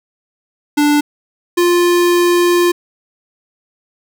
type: tone pair in turn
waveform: square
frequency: 293.7 / 350.1 Hz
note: D4 / F4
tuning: 0 / +4 cents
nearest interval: minor third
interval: 304 cents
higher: second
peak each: -10 dBFS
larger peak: neither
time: 0.77-1.01 / 1.57-2.72 s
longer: second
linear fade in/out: 10 ms
effects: none